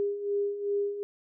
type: beating tone pair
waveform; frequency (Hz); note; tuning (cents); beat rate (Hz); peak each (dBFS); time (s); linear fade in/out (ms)
sine; 403.4 / 406; G4 / G#4; +50 / -39; 2.6; -34 / -28; 0-1.03; 0
effects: none